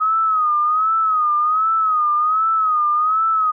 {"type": "tone with vibrato", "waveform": "sine", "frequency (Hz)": 1259, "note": "D#6", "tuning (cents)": 20, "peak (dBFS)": -14, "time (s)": [0, 3.52], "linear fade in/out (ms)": 20, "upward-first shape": "sine", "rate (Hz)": 1.3, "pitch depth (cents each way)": 84, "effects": []}